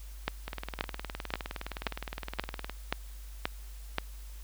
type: two click trains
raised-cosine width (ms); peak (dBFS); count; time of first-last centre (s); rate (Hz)
0.3; -12 / -20; 8 / 44; 0.28-3.984 / 0.48-2.696; 1.89 / 19.4
effects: added 50 Hz sine -42 dBFS peak until 4.43 s + white hiss -56 dBFS RMS until 4.43 s